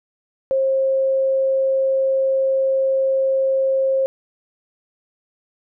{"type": "tone", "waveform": "sine", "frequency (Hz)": 534, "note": "C5", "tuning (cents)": 35, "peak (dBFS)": -15, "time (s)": [0.51, 4.06], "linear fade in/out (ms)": 0, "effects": []}